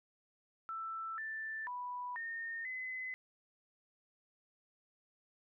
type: tone with pitch steps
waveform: sine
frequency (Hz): 1327 / 1768 / 986 / 1832 / 2029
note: E6 / A6 / B5 / A#6 / B6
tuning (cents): +11 / +8 / -3 / -31 / +46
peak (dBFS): -39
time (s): 0.69-3.14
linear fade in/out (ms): 0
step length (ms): 490
effects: none